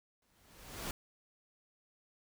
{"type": "noise with exponential growth", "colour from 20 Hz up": "pink", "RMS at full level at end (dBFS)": -38, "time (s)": [0.22, 0.91], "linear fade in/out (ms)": 2, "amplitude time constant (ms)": 150, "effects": []}